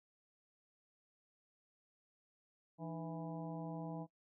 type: harmonic tone with a mistuned harmonic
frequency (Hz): 164.81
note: E3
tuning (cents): 0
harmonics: 1 / 2 / 3 / 4 / 5 / 6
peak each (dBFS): -44 / -48 / -53 / -50 / -52 / -57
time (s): 2.78-4.07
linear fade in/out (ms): 50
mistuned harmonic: 2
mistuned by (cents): -120
effects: noise-tail reverb RT60 0.1 s tail -21 dB re dry